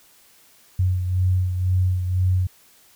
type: beating tone pair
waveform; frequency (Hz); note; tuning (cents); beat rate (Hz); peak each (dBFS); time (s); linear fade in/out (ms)
sine; 91.6 / 93.6; F#2 / F#2; -17 / +20; 2; -18 / -27; 0.79-2.47; 5
effects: white hiss -54 dBFS RMS until 2.95 s